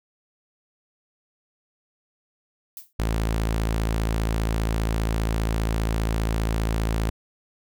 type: noise with exponential decay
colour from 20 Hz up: violet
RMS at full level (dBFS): -34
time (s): 2.77-2.93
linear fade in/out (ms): 1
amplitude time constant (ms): 33
type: tone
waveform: sawtooth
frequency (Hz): 55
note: A1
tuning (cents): 0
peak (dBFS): -18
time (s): 2.99-7.1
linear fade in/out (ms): 5
effects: none